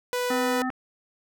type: tone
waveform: sawtooth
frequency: 493.9 Hz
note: B4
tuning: in tune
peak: -21 dBFS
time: 0.13-0.62 s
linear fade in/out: 0 ms
type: harmonic tone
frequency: 256.2 Hz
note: C4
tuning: 36 cents flat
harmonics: 1 / 3 / 5 / 7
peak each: -27 / -32 / -34 / -35 dBFS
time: 0.3-0.7 s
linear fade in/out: 5 ms
type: click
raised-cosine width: 0.5 ms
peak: -19 dBFS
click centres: 0.702 s
effects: none